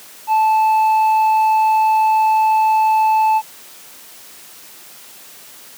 sine tone with tanh clipping, 874 Hz, A5, 12 cents flat, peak -12 dBFS, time 0.27-3.42 s, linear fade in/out 50 ms, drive 4 dB, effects white hiss -40 dBFS RMS until 5.77 s + high-pass 150 Hz 12 dB/octave

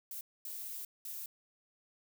violet noise bursts at uneven times, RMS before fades -43 dBFS, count 3, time 0.11-0.21 / 0.45-0.85 / 1.05-1.26 s, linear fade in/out 2 ms, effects none

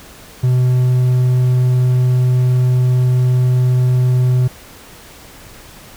triangle tone, 126.1 Hz, B2, 36 cents sharp, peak -8 dBFS, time 0.43-4.48 s, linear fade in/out 10 ms, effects pink hiss -39 dBFS RMS until 5.96 s

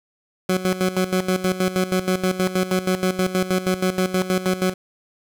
20% pulse tone with tremolo, 185 Hz, F#3, in tune, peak -12 dBFS, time 0.49-4.74 s, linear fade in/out 5 ms, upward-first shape square, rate 6.3 Hz, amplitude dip 75%, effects none

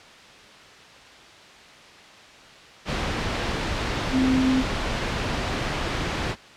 sine tone in noise, 260 Hz, C4, 11 cents flat, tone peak -18 dBFS, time 4.11-4.64 s, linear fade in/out 50 ms, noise pink, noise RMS -26 dBFS, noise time 2.85-6.36 s, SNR +5 dB, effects white hiss -46 dBFS RMS until 6.56 s + low-pass 4000 Hz 12 dB/octave

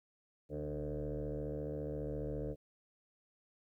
sine tone with frequency modulation, 298.8 Hz, D4, 30 cents sharp, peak -36 dBFS, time 0.49-2.56 s, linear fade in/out 50 ms, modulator 74.6 Hz, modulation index 3.5, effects tanh soft clip ceiling -32 dBFS + 13-bit

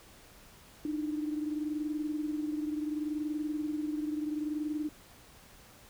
sine tone pair together, 300 / 320.7 Hz, D4 / E4, +37 / -48 cents, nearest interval minor second, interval 115 cents, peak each -32 / -39 dBFS, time 0.85-4.89 s, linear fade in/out 2 ms, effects pink hiss -56 dBFS RMS until 5.89 s

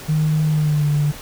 triangle tone with pitch glide, 154.8 to 147.13 Hz, D#3 to D3, -9 to +4 cents, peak -11 dBFS, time 0.08-1.12 s, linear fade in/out 20 ms, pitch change -87 cents, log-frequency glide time 0.47-0.87 s, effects tanh soft clip ceiling -12 dBFS + pink hiss -36 dBFS RMS until 1.21 s

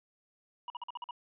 square tone bursts, 967 Hz, B5, 37 cents flat, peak -38 dBFS, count 7, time 0.68-1.109 s, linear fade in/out 2 ms, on 21 ms, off 47 ms, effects resampled to 8000 Hz

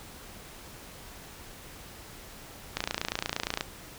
click train, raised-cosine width 0.2 ms, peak -11 dBFS, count 25, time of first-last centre 2.77-3.609 s, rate 28.6 Hz, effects pink hiss -47 dBFS RMS until 3.98 s

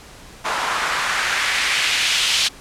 white noise with band-pass filter sweep, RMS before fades -20 dBFS, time 0.44-2.49 s, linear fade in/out 20 ms, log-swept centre 970 to 3600 Hz, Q 1.5, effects pink hiss -42 dBFS RMS until 2.6 s + low-pass 10000 Hz 12 dB/octave

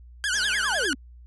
sawtooth tone with vibrato, 1568 Hz, G6, in tune, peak -20 dBFS, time 0.24-0.93 s, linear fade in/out 0 ms, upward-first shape triangle, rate 10 Hz, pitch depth 180 cents each way
sine exponential sweep, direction down, 7460 to 243.1 Hz, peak -28 dBFS, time 0.32-0.95 s, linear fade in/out 10 ms
click train, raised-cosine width 0.3 ms, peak -29 dBFS, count 111, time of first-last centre 0.34-0.859 s, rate 212 Hz
effects added 60 Hz sine -44 dBFS peak until 1.26 s + resampled to 24000 Hz

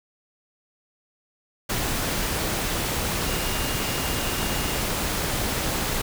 sine tone in noise, 2829 Hz, F7, 22 cents sharp, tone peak -37 dBFS, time 3.26-4.82 s, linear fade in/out 10 ms, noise pink, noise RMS -26 dBFS, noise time 1.69-6.02 s, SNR -14 dB, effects none

